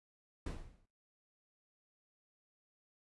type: noise with exponential decay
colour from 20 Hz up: brown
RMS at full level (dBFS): -35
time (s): 0.46-0.86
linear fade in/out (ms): 5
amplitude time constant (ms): 86
effects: noise-tail reverb RT60 0.3 s tail -19 dB re dry + resampled to 24000 Hz